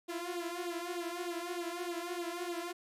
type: tone with flanger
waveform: sawtooth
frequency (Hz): 347.2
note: F4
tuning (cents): -10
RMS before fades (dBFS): -39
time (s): 0.08-2.73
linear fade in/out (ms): 20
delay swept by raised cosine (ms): 0.25 to 4.95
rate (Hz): 3.3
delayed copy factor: +0.85
effects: resampled to 32000 Hz + 11-bit